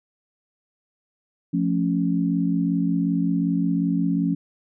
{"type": "chord", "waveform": "sine", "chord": "F augmented", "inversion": "none", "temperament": "equal", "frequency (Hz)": [174.61, 220, 277.2], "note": ["F3", "A3", "C#4"], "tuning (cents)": [0, 0, 0], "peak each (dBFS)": [-22, -27, -23], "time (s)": [1.53, 4.35], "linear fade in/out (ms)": 10, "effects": []}